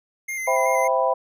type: tone with vibrato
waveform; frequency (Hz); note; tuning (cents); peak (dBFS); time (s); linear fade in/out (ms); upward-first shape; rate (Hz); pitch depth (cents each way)
square; 2092; C7; -1; -27; 0.28-0.88; 10; square; 5.3; 22
type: chord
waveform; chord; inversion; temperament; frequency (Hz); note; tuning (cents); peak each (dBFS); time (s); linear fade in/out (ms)
sine; C major seventh; none; equal; 523.3 / 659.3 / 784 / 987.8; C5 / E5 / G5 / B5; 0 / 0 / 0 / 0; -22 / -23 / -25 / -23; 0.47-1.14; 10
effects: none